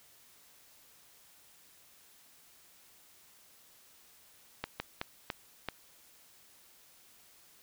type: slowing click train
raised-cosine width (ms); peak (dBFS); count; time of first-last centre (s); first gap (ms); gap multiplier
0.3; -18; 5; 4.64-5.687; 160; 1.34
effects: white hiss -61 dBFS RMS until 7.62 s